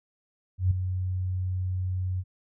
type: tone with ADSR envelope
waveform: sine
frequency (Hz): 92.2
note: F#2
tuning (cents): -6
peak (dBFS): -17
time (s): 0.58-2.24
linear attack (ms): 130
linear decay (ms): 5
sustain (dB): -9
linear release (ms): 48
effects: none